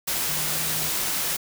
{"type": "tone in noise", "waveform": "sine", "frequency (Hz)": 155.56, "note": "D#3", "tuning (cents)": 0, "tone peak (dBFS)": -37, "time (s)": [0.28, 0.9], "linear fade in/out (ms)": 10, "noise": "white", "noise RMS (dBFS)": -26, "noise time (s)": [0.07, 1.37], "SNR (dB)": -14, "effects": []}